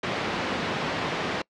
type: band-pass noise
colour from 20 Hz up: pink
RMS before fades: -29 dBFS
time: 0.03-1.42 s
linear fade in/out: 5 ms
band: 180 to 3500 Hz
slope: 12 dB/octave
effects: noise-tail reverb RT60 0.1 s tail -25 dB re dry + low-pass 6000 Hz 12 dB/octave